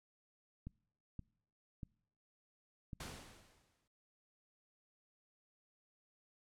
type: clicks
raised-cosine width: 5 ms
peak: -33 dBFS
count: 4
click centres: 0.67 / 1.193 / 1.832 / 2.932 s
type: noise with exponential decay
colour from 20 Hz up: pink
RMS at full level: -45 dBFS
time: 3-3.88 s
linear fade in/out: 5 ms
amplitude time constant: 190 ms
effects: noise-tail reverb RT60 0.7 s tail -26 dB re dry + low-pass 10000 Hz 12 dB/octave